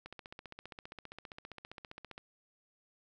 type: click train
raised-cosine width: 0.3 ms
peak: -30 dBFS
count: 33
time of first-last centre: 0.06-2.179 s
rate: 15.1 Hz
effects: none